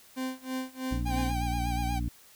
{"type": "tone with tremolo", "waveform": "40% pulse", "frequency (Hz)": 259.4, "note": "C4", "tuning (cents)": -15, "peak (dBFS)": -29, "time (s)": [0.16, 1.33], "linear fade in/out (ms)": 20, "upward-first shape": "sine", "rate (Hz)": 3.1, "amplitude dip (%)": 95}
{"type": "harmonic tone", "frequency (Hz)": 59.1, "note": "A#1", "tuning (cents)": 24, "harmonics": [1, 2, 3, 4, 5], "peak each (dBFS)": [-30, -35, -41, -39, -39], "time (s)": [0.91, 2.09], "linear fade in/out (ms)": 10}
{"type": "tone with vibrato", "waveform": "45% pulse", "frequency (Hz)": 791, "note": "G5", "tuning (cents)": 15, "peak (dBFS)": -33, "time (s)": [1.05, 2], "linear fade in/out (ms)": 20, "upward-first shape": "sine", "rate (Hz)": 8.3, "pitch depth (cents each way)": 54}
{"effects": ["white hiss -56 dBFS RMS until 2.35 s"]}